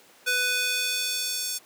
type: tone with high-pass filter sweep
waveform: square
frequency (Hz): 497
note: B4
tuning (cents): +11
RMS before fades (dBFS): -27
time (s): 0.26-1.59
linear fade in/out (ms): 20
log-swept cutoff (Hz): 1500 to 6000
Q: 1.1
effects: pink hiss -54 dBFS RMS until 1.65 s + high-pass 300 Hz 12 dB/octave

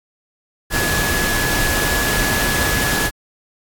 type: tone in noise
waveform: sine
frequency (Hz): 1694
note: G#6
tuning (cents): +34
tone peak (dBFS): -21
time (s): 0.7-3.11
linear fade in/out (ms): 50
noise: pink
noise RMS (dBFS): -19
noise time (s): 0.7-3.11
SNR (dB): -5
effects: AAC 64 kbps

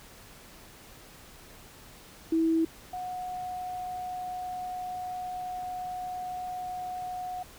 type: tone pair in turn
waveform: sine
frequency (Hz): 325.4 / 730.5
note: E4 / F#5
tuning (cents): -22 / -22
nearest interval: octave + major second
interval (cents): 1400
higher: second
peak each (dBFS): -22 / -33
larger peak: first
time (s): 2.32-2.65 / 2.93-7.43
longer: second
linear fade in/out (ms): 5
effects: pink hiss -51 dBFS RMS until 7.58 s

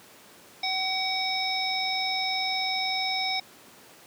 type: harmonic tone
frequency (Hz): 757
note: F#5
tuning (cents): +39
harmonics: 1 / 3 / 5 / 7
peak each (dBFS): -31 / -31 / -31 / -31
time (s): 0.63-3.4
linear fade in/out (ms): 5
effects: pink hiss -51 dBFS RMS until 4.06 s + high-pass 200 Hz 12 dB/octave

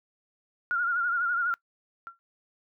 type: tone with vibrato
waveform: sine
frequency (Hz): 1413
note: F6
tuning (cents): +20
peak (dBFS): -24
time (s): 0.71-1.54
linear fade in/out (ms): 0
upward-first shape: triangle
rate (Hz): 12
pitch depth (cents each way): 75
type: tone with exponential decay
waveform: sine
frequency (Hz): 1369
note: F6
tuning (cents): -35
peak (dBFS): -33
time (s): 2.07-2.19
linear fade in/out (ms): 0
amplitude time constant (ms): 24
effects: noise-tail reverb RT60 0.1 s tail -23 dB re dry

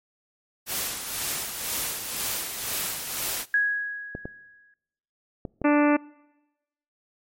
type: noise with tremolo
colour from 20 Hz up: white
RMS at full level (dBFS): -28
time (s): 0.66-3.46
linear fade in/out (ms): 50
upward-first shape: sine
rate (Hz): 2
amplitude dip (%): 50
type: tone with exponential decay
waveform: sine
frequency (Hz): 1661.2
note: G#6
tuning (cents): 0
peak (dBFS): -17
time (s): 3.54-4.74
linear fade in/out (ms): 2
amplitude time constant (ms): 260
type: clicks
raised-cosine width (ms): 2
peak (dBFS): -19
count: 4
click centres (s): 4.151 / 4.255 / 5.452 / 5.617
type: harmonic tone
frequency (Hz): 293.7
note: D4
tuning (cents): 0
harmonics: 1 / 2 / 3 / 4 / 5 / 6 / 7 / 8 / 9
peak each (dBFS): -18 / -24 / -28 / -30 / -32 / -34 / -35 / -36 / -37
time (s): 5.64-5.97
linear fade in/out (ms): 10
effects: noise-tail reverb RT60 1.0 s tail -24 dB re dry + MP3 64 kbps

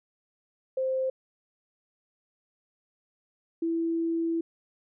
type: tone pair in turn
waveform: sine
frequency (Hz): 523.3 / 331.2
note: C5 / E4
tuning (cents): 0 / +8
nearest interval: minor sixth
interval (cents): 792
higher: first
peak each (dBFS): -25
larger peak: neither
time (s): 0.77-1.1 / 3.62-4.41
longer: second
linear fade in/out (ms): 5
effects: none

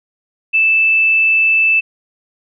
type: tone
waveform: sine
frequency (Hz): 2637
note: E7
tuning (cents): 0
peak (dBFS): -9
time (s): 0.53-1.81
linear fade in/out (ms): 20
effects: none

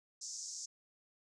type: band-pass noise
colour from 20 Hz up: pink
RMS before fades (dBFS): -45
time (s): 0.21-0.66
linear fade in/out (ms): 10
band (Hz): 5400 to 7200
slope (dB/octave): 48
effects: none

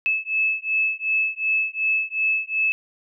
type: beating tone pair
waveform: sine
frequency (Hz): 2604 / 2606.7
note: E7 / E7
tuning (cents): -22 / -20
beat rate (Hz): 2.7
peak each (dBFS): -23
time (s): 0.06-2.72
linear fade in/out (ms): 0
effects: none

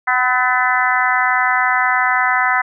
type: harmonic tone with a mistuned harmonic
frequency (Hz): 251.3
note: B3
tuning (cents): +30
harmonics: 3 / 4 / 5 / 6 / 7 / 8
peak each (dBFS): -20 / -20 / -20 / -20 / -20 / -20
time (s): 0.07-2.62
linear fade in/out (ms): 10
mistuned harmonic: 5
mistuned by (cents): +31
effects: none

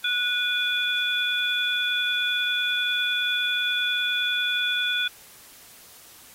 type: tone cluster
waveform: sine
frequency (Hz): 1468 / 2450 / 3439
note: F#6 / D#7 / A7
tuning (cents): -14 / -27 / -40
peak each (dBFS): -26 / -29 / -25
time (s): 0.04-5.08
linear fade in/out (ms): 5
effects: white hiss -49 dBFS RMS until 6.34 s + AAC 48 kbps

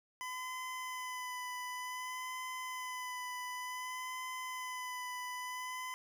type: tone with vibrato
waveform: 25% pulse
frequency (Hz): 1008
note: B5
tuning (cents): +35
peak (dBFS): -36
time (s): 0.21-5.94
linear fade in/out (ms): 0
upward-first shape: sine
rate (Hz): 0.55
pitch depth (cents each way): 21
effects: none

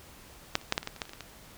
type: clicks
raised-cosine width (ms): 0.2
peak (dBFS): -7 / -30 / -7 / -9 / -22 / -16 / -28 / -14 / -30 / -26 / -25 / -22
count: 12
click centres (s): 0.554 / 0.614 / 0.724 / 0.779 / 0.83 / 0.874 / 0.963 / 1.018 / 1.054 / 1.094 / 1.134 / 1.207
effects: pink hiss -52 dBFS RMS until 1.57 s

